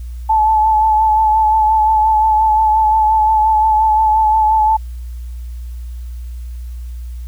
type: tone with vibrato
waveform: sine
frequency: 868 Hz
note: A5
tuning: 24 cents flat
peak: -9 dBFS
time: 0.29-4.77 s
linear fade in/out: 10 ms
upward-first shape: sine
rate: 5.7 Hz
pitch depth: 28 cents each way
effects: added 60 Hz sine -24 dBFS peak until 7.27 s + white hiss -51 dBFS RMS until 7.27 s